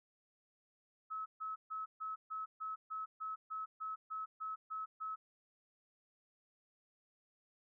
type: tone bursts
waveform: sine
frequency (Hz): 1291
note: E6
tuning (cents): -37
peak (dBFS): -39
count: 14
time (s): 1.1-5.16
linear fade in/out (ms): 20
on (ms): 160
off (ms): 140
effects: none